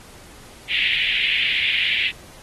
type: band-pass noise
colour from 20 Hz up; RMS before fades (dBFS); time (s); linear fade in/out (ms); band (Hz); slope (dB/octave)
pink; -21; 0.68-2.12; 50; 2100 to 3300; 48
effects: pink hiss -45 dBFS RMS until 2.42 s + AAC 32 kbps